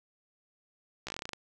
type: slowing click train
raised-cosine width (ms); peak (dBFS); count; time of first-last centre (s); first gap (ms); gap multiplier
0.2; -20; 11; 1.07-1.333; 15; 1.12
effects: none